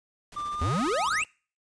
pink noise with tremolo, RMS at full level -45 dBFS, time 0.32-1.25 s, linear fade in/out 2 ms, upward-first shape sine, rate 15 Hz, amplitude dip 60%
triangle tone with pitch glide, 1186 to 1255.8 Hz, D6 to D#6, +17 to +16 cents, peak -28 dBFS, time 0.36-1.22 s, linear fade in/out 10 ms, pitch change +99 cents, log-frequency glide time 0.53-0.76 s
square exponential sweep, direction up, 73.7 to 2862 Hz, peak -26 dBFS, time 0.61-1.24 s, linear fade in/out 5 ms
effects noise-tail reverb RT60 0.4 s tail -26 dB re dry + resampled to 22050 Hz

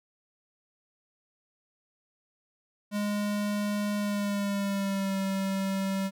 square tone with pitch glide, 206.4 to 193.69 Hz, G#3 to G3, -10 to -21 cents, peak -28 dBFS, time 2.91-6.11 s, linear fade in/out 50 ms, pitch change -111 cents, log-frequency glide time 3.97-5.17 s, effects none

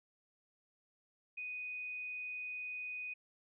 sine tone, 2489 Hz, D#7, in tune, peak -40 dBFS, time 1.37-3.14 s, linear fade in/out 10 ms, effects none

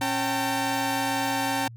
sawtooth tone cluster, 272.8 / 776 / 902 Hz, C#4 / G5 / A5, -28 / -18 / +43 cents, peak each -25 dBFS, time 0.01-1.68 s, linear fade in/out 5 ms, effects added 116 Hz sine -40 dBFS peak until 1.76 s

